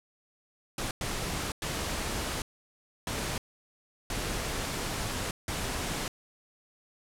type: noise bursts at uneven times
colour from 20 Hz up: pink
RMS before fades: -33 dBFS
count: 6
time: 0.78-0.91 / 1.01-1.52 / 1.62-2.42 / 3.07-3.38 / 4.1-5.31 / 5.48-6.08 s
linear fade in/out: 2 ms
effects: low-pass 11000 Hz 12 dB/octave